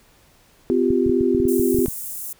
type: chord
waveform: sine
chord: C suspended fourth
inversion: none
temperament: equal with one note detuned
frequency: 255.1 / 349.2 / 392 Hz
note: C4 / F4 / G4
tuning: -44 / 0 / 0 cents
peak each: -20 dBFS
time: 0.7-1.86 s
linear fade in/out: 0 ms
type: clicks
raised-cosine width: 5 ms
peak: -15 dBFS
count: 11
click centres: 0.905 / 1.064 / 1.096 / 1.209 / 1.348 / 1.401 / 1.454 / 1.597 / 1.746 / 1.788 / 1.883 s
type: high-pass noise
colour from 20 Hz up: white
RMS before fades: -31 dBFS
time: 1.48-2.33 s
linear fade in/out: 5 ms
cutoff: 7900 Hz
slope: 24 dB/octave
effects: pink hiss -55 dBFS RMS until 2.39 s